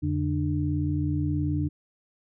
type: tone cluster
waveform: sine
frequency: 85.6 / 144.3 / 298.1 Hz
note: F2 / D3 / D4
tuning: -34 / -30 / +26 cents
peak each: -28 dBFS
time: 0.02-1.69 s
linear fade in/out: 20 ms
effects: none